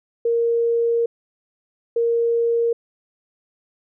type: tone pair in turn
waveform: sine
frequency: 466.2 / 466.2 Hz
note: A#4 / A#4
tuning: 0 / 0 cents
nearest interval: unison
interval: 0 cents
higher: neither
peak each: -16 dBFS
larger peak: neither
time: 0.25-1.06 / 1.96-2.73 s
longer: first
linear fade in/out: 5 ms
effects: none